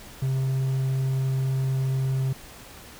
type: tone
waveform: triangle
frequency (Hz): 132.7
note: C3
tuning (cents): +25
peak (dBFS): -20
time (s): 0.22-2.33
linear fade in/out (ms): 5
effects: pink hiss -45 dBFS RMS until 2.99 s